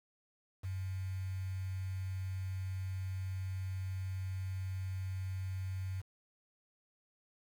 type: tone with quantisation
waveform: sine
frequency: 94.2 Hz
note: F#2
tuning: 32 cents sharp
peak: -36 dBFS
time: 0.63-6.02 s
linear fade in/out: 20 ms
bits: 9
effects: none